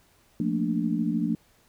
sine chord, Bb major seventh, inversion second, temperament equal, 174.61 / 220 / 233.1 / 293.7 Hz, F3 / A3 / Bb3 / D4, 0 / 0 / 0 / 0 cents, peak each -29 dBFS, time 0.4-1.35 s, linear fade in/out 2 ms, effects pink hiss -62 dBFS RMS until 1.68 s

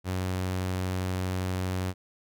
sawtooth tone, 92.5 Hz, F#2, in tune, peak -24 dBFS, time 0.04-1.94 s, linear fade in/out 50 ms, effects none

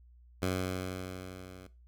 10% pulse tone with level ramp, 92.5 Hz, F#2, in tune, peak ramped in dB -20 to -40 dBFS, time 0.42-1.67 s, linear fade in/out 5 ms, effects noise-tail reverb RT60 0.3 s tail -18 dB re dry + added 60 Hz sine -55 dBFS peak until 1.87 s

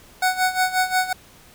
25% pulse tone with tremolo, 742 Hz, F#5, 5 cents sharp, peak -12 dBFS, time 0.22-1.13 s, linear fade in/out 5 ms, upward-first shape sine, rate 5.6 Hz, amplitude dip 80%, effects pink hiss -49 dBFS RMS until 1.54 s

